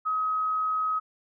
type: tone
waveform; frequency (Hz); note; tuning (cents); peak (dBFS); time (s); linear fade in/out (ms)
sine; 1269; D#6; +34; -24; 0.05-1; 20
effects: none